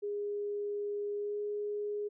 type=tone with pitch glide; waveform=sine; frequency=410.6 to 414.7 Hz; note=G#4 to G#4; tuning=-20 to -3 cents; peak=-33 dBFS; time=0.02-2.09 s; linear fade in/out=20 ms; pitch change=+17 cents; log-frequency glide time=1.16-1.39 s; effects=none